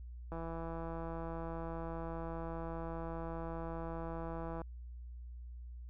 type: click train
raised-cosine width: 1 ms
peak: -30 dBFS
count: 710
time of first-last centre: 0.32-4.617 s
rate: 165 Hz
effects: added 60 Hz sine -45 dBFS peak until 5.89 s